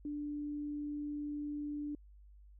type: tone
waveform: sine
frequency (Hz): 293.7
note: D4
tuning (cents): 0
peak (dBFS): -37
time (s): 0.05-1.95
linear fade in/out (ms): 2
effects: added 50 Hz sine -55 dBFS peak until 2.59 s